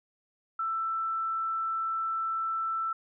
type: tone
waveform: sine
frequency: 1329 Hz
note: E6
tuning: 14 cents sharp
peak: -28 dBFS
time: 0.59-2.93 s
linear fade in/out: 5 ms
effects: none